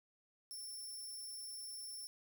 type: tone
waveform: 15% pulse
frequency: 5390 Hz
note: E8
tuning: 38 cents sharp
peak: -40 dBFS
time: 0.51-2.07 s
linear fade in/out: 0 ms
effects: none